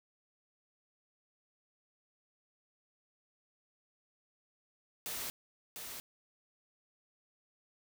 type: noise with echo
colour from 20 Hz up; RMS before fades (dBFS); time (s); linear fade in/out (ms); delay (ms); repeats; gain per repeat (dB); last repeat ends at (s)
white; -40; 5.06-5.3; 0; 700; 1; -5; 6
effects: none